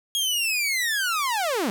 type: linear sweep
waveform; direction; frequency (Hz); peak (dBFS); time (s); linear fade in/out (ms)
sawtooth; down; 3300 to 185; -19; 0.15-1.7; 0
effects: none